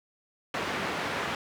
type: band-pass noise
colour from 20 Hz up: white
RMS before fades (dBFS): -32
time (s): 0.54-1.35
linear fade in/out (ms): 2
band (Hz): 110 to 1800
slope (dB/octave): 12
effects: none